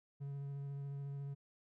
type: tone with vibrato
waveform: triangle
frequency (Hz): 140.1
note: C#3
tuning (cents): +19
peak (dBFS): -39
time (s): 0.2-1.35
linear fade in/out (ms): 20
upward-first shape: triangle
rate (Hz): 14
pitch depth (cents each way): 16
effects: none